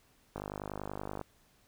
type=click train; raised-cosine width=1 ms; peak=-24 dBFS; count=44; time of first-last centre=0.36-1.213 s; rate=50.4 Hz; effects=pink hiss -67 dBFS RMS until 1.67 s